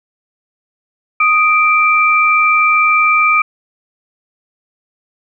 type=tone pair together; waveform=sine; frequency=1244.5 / 2349 Hz; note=D#6 / D7; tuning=0 / 0 cents; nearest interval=major seventh; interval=1100 cents; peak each=-11 dBFS; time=1.2-3.42 s; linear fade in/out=5 ms; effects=none